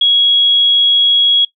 sine tone, 3322 Hz, G#7, in tune, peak -7 dBFS, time 0.01-1.45 s, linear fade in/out 5 ms, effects noise-tail reverb RT60 0.1 s tail -19 dB re dry

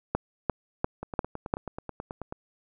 two click trains, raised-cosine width 1 ms, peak -21 / -10 dBFS, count 13 / 5, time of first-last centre 1.03-2.324 / 0.15-1.539 s, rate 9.27 / 2.88 Hz, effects none

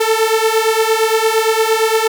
sawtooth beating tone pair, 439.5 / 448.2 Hz, A4 / A4, -2 / +32 cents, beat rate 8.7 Hz, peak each -11 dBFS, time 0-2.08 s, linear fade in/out 10 ms, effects none

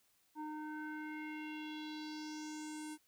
square tone with low-pass filter sweep, 306.1 Hz, D#4, 28 cents flat, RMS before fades -45 dBFS, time 0.35-2.98 s, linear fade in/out 50 ms, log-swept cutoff 1000 to 10000 Hz, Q 3.6, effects white hiss -74 dBFS RMS until 3.07 s

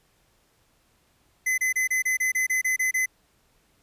square tone bursts, 2032 Hz, B6, 49 cents sharp, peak -22 dBFS, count 11, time 1.46-3.06 s, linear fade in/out 10 ms, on 120 ms, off 28 ms, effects pink hiss -65 dBFS RMS until 3.82 s + resampled to 32000 Hz

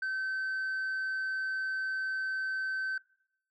sine tone, 1539 Hz, G6, 32 cents flat, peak -28 dBFS, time 0.02-2.98 s, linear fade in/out 5 ms, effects noise-tail reverb RT60 0.7 s tail -23 dB re dry + tanh soft clip ceiling -30 dBFS

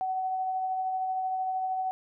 sine tone with tremolo, 752 Hz, F#5, 28 cents sharp, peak -26 dBFS, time 0.01-1.91 s, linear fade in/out 0 ms, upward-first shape triangle, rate 13 Hz, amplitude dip 30%, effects none

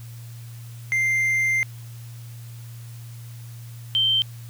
triangle / sine tone pair in turn, 2093 / 3123 Hz, C7 / G7, 0 / -7 cents, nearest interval perfect fifth, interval 693 cents, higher second, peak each -17 dBFS, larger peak neither, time 0.92-1.63 / 3.95-4.22 s, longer first, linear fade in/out 0 ms, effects added 117 Hz sine -36 dBFS peak until 4.49 s + white hiss -50 dBFS RMS until 4.49 s

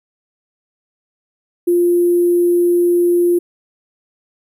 sine tone with sample-and-hold, 349.2 Hz, F4, in tune, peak -10 dBFS, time 1.67-3.39 s, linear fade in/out 10 ms, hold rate 11025 Hz, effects none

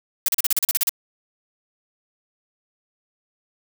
blue noise bursts, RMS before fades -19 dBFS, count 11, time 0.26-0.894 s, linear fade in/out 2 ms, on 24 ms, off 37 ms, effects none

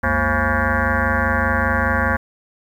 sine tone with frequency modulation, 832 Hz, G#5, 3 cents sharp, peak -15 dBFS, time 0.03-2.17 s, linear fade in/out 10 ms, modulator 149 Hz, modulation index 6.4, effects 8-bit

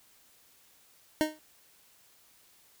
25% pulse tone with exponential decay, 309.1 Hz, D#4, 11 cents flat, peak -17 dBFS, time 1.21-1.39 s, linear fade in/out 0 ms, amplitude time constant 39 ms, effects white hiss -62 dBFS RMS until 2.8 s

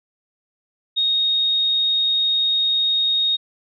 sine tone, 3729 Hz, A#7, in tune, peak -16 dBFS, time 0.96-3.37 s, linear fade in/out 20 ms, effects none

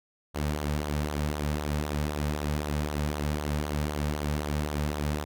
sawtooth tone with flanger, 74.4 Hz, D2, 23 cents sharp, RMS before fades -30 dBFS, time 0.34-5.25 s, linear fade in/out 20 ms, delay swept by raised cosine 0.39 to 2.99 ms, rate 3.9 Hz, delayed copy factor -0.55, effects none

